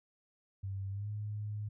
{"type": "tone with pitch glide", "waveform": "sine", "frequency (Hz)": [97.4, 105], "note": ["G2", "G#2"], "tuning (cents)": [-11, 19], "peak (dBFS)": -36, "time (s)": [0.63, 1.69], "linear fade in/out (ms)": 10, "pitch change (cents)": 130, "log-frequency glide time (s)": [0.9, 1.09], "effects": []}